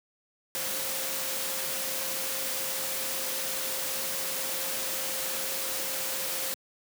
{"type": "tone in noise", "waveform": "sine", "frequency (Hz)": 530, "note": "C5", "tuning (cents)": 22, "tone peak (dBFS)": -42, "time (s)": [0.55, 6.54], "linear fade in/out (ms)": 0, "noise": "white", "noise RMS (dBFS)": -32, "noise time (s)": [0.55, 6.54], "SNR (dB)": -13, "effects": ["high-pass 150 Hz 12 dB/octave"]}